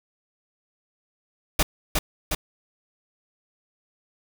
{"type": "noise with echo", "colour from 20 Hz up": "pink", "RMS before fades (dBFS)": -19, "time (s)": [1.59, 1.63], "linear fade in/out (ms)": 5, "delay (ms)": 360, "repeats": 2, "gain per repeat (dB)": -3, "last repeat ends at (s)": 2.35, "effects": []}